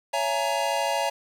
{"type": "chord", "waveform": "square", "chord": "A# half-diminished seventh", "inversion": "first", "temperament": "just", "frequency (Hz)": [559.4, 671.3, 839.1, 932.3], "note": ["C#5", "E5", "G#5", "A#5"], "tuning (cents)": [16, 31, 18, 0], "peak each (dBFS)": -30, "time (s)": [0.13, 1.1], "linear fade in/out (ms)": 10, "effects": ["low-pass 11000 Hz 12 dB/octave", "8-bit"]}